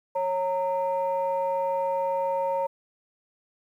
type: tone pair together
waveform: sine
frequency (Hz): 548.2 / 921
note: C#5 / A#5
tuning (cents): -19 / -21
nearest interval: major sixth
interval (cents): 898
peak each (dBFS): -25 / -26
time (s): 0.15-2.67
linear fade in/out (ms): 10
effects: tanh soft clip ceiling -18 dBFS + 10-bit